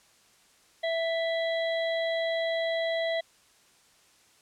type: harmonic tone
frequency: 660 Hz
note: E5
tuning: 2 cents sharp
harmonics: 1 / 3 / 5 / 6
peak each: -27 / -34 / -39 / -41 dBFS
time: 0.83-3.21 s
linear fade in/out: 10 ms
effects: white hiss -61 dBFS RMS until 4.41 s + low-pass 9000 Hz 12 dB/octave